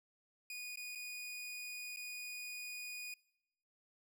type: tone with dropouts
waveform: sawtooth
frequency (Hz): 2465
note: D#7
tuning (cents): -17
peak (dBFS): -40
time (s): 0.5-3.14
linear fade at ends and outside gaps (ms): 2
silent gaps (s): 0.758-0.772 / 0.951-0.956 / 1.962-1.97
effects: noise-tail reverb RT60 0.9 s tail -25 dB re dry